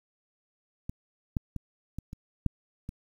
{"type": "clicks", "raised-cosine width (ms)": 5, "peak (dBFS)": [-22, -15, -22, -23, -27, -13, -24], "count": 7, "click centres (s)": [0.895, 1.368, 1.563, 1.986, 2.131, 2.463, 2.891], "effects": ["9-bit"]}